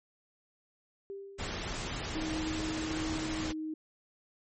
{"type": "tone with exponential decay", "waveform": "sine", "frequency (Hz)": 394.9, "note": "G4", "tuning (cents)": 13, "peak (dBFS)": -37, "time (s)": [1.1, 2.07], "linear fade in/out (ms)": 0, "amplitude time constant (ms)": 210}
{"type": "noise", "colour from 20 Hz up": "pink", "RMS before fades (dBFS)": -37, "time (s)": [1.38, 3.53], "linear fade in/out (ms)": 20}
{"type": "tone with pitch glide", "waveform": "sine", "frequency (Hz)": [315.2, 312.7], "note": ["D#4", "D#4"], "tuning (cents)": [23, 9], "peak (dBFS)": -34, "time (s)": [2.15, 3.74], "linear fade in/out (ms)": 5, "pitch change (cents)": -14, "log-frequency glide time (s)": [3.41, 3.49]}
{"effects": ["MP3 32 kbps"]}